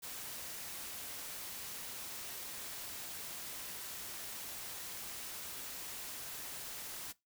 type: noise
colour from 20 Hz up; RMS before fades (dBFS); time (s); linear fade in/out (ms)
white; -45; 0.02-7.13; 20
effects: noise-tail reverb RT60 0.2 s tail -20 dB re dry